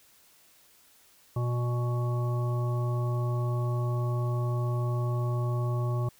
harmonic tone with a mistuned harmonic, 121.1 Hz, B2, 34 cents flat, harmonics 1 / 3 / 5 / 7 / 9, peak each -26 / -38 / -40 / -45 / -40 dBFS, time 1.36-6.09 s, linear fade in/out 5 ms, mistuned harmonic 9, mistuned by +33 cents, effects white hiss -60 dBFS RMS until 6.19 s

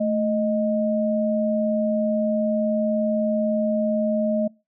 sine tone pair together, 219.6 / 621 Hz, A3 / D#5, -3 / -3 cents, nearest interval octave + tritone, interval 1800 cents, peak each -22 dBFS, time 0-4.48 s, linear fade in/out 10 ms, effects noise-tail reverb RT60 0.3 s tail -26 dB re dry

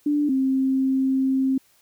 sine tone pair in turn, 293.7 / 265.3 Hz, D4 / C4, 0 / +24 cents, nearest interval major second, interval 176 cents, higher first, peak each -18 dBFS, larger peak neither, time 0.06-0.29 / 0.29-1.58 s, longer second, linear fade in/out 5 ms, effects white hiss -60 dBFS RMS until 1.81 s

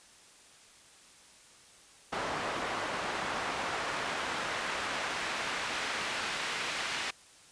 pink noise with band-pass filter sweep, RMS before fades -35 dBFS, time 2.12-7.11 s, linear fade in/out 10 ms, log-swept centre 980 to 2300 Hz, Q 0.75, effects white hiss -57 dBFS RMS until 7.51 s + resampled to 22050 Hz

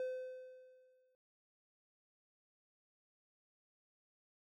triangle tone with exponential decay, 512 Hz, C5, 38 cents flat, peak -34 dBFS, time 0-1.15 s, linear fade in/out 1 ms, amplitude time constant 250 ms, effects noise-tail reverb RT60 0.9 s tail -25 dB re dry

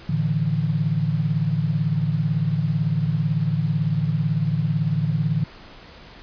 sine chord, A suspended fourth, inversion none, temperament equal with one note detuned, 110.89 / 146.83 / 164.81 Hz, A2 / D3 / E3, +14 / 0 / 0 cents, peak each -26 / -22 / -23 dBFS, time 0.09-5.44 s, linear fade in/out 5 ms, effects pink hiss -44 dBFS RMS until 6.22 s + resampled to 11025 Hz

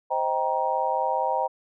sine chord, C minor seventh, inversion none, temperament just, 523.3 / 627.9 / 784.9 / 941.9 Hz, C5 / Eb5 / G5 / Bb5, 0 / +16 / +2 / +18 cents, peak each -29 / -30 / -27 / -26 dBFS, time 0.1-1.48 s, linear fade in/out 20 ms, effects none

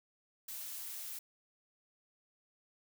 blue noise, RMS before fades -44 dBFS, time 0.48-1.19 s, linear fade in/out 5 ms, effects none

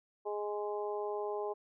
harmonic tone, 207.7 Hz, G#3, in tune, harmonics 2 / 3 / 4 / 5, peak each -36 / -42 / -41 / -46 dBFS, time 0.25-1.54 s, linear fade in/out 20 ms, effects none

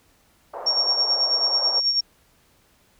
pink band-pass noise, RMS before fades -34 dBFS, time 0.53-1.8 s, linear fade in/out 10 ms, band 550 to 1000 Hz, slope 24 dB/octave
sine tone with tremolo, 5530 Hz, F8, 18 cents flat, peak -16 dBFS, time 0.66-2.01 s, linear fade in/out 10 ms, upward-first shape sine, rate 9.2 Hz, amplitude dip 55%
effects pink hiss -60 dBFS RMS until 2.99 s

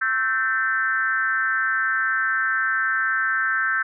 sine tone with frequency modulation, 1556 Hz, G6, 13 cents flat, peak -19 dBFS, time 0.01-3.83 s, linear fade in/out 10 ms, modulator 235 Hz, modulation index 1, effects none

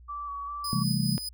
sine tone with vibrato, 1147 Hz, D6, 41 cents flat, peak -33 dBFS, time 0.08-0.84 s, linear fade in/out 20 ms, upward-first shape square, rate 2.5 Hz, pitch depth 23 cents each way
sawtooth tone with tremolo, 4995 Hz, D#8, 6 cents sharp, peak -28 dBFS, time 0.64-1.29 s, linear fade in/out 5 ms, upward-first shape sine, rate 4.9 Hz, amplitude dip 40%
sine chord, A minor seventh, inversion first, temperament just, 132 / 165 / 198 / 220 Hz, C3 / E3 / G3 / A3, +16 / +2 / +18 / 0 cents, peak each -29 / -29 / -30 / -32 dBFS, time 0.73-1.18 s, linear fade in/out 0 ms
effects added 60 Hz sine -48 dBFS peak until 1.33 s

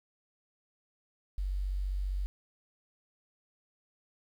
sine tone with quantisation, 47.55 Hz, F#1, 48 cents sharp, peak -30 dBFS, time 1.38-2.26 s, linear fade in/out 0 ms, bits 10, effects none

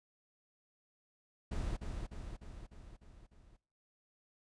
brown noise with echo, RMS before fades -37 dBFS, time 1.51-1.77 s, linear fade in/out 10 ms, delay 300 ms, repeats 6, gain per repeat -4 dB, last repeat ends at 3.57 s, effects noise-tail reverb RT60 0.5 s tail -23 dB re dry + resampled to 22050 Hz

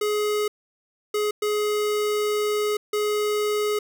square tone bursts at uneven times, 420 Hz, G#4, 19 cents sharp, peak -22 dBFS, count 4, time 0.01-0.48 / 1.14-1.31 / 1.42-2.77 / 2.93-3.79 s, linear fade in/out 5 ms, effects none

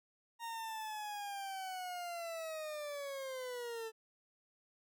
40% pulse linear sweep, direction down, 932.3 to 439.9 Hz, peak -40 dBFS, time 0.39-3.92 s, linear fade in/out 50 ms, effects none

